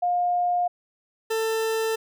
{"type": "tone pair in turn", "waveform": ["sine", "40% pulse"], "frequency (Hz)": [710, 445.2], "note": ["F5", "A4"], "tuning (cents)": [28, 20], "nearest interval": "minor sixth", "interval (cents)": 808, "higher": "first", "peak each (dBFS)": [-20, -22], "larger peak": "first", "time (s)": [[0.02, 0.68], [1.3, 1.96]], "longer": "neither", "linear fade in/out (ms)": 10, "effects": []}